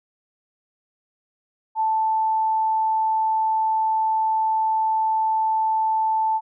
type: tone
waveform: sine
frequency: 880 Hz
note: A5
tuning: in tune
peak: -18 dBFS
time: 1.75-6.41 s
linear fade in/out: 50 ms
effects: none